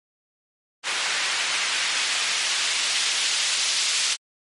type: noise with band-pass filter sweep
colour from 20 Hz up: white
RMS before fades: -24 dBFS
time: 0.83-4.17 s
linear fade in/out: 50 ms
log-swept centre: 2000 to 4000 Hz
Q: 0.86
effects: low-pass 10000 Hz 12 dB/octave + MP3 48 kbps